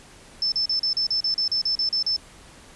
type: tone bursts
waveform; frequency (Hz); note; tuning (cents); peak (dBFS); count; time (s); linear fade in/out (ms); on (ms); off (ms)
sine; 5280; E8; +2; -20; 13; 0.42-2.164; 2; 100; 37
effects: pink hiss -48 dBFS RMS until 2.75 s + resampled to 24000 Hz